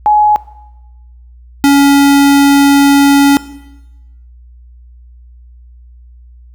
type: tone pair in turn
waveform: sine / square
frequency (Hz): 842 / 281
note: G#5 / C#4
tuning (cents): +24 / +24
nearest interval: octave + perfect fifth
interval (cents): 1900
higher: first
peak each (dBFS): -5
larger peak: neither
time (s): 0.06-0.36 / 1.64-3.37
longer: second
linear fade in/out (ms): 0
effects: noise-tail reverb RT60 1.0 s tail -18 dB re dry + added 60 Hz sine -35 dBFS peak until 6.54 s